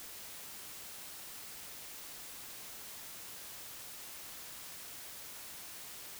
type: silence
effects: white hiss -48 dBFS RMS until 6.19 s